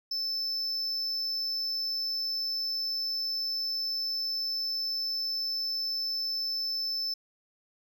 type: tone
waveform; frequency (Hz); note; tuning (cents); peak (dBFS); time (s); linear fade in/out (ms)
triangle; 5274; E8; 0; -28; 0.11-7.14; 5
effects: none